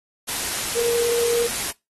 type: tone in noise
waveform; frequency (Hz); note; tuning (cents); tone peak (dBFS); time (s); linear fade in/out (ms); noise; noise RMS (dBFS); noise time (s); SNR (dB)
sine; 471.5; A#4; +20; -19; 0.75-1.48; 20; white; -26; 0.27-1.72; +4
effects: noise-tail reverb RT60 0.2 s tail -21 dB re dry + AAC 32 kbps